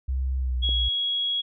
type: tone with pitch glide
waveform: sine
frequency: 65.41 to 58.95 Hz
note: C2 to A#1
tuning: 0 to +20 cents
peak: -23 dBFS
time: 0.08-0.89 s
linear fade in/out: 10 ms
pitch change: -180 cents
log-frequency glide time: 0.38-0.77 s
type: tone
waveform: sine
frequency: 3322 Hz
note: G#7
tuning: in tune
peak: -23 dBFS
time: 0.62-1.42 s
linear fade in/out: 20 ms
type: click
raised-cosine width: 2 ms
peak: -25 dBFS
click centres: 0.691 s
effects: none